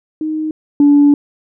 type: tone pair in turn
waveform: sine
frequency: 311.1 / 288.2 Hz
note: D#4 / D4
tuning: 0 / -33 cents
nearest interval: minor second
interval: 133 cents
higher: first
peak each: -16 / -4 dBFS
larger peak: second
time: 0.21-0.51 / 0.8-1.14 s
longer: second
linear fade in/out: 2 ms
effects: tanh soft clip ceiling -2 dBFS